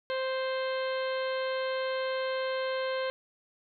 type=harmonic tone; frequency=523.3 Hz; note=C5; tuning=in tune; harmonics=1 / 2 / 3 / 4 / 5 / 6 / 7 / 8; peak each=-30 / -38 / -39 / -43 / -47 / -44 / -50 / -46 dBFS; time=0.1-3.1 s; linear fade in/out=0 ms; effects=none